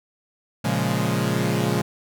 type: chord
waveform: sawtooth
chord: Bb minor seventh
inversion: none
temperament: equal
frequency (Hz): 116.54 / 138.59 / 174.61 / 207.7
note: Bb2 / Db3 / F3 / Ab3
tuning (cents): 0 / 0 / 0 / 0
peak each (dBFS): -22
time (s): 0.64-1.82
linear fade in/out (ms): 10
effects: none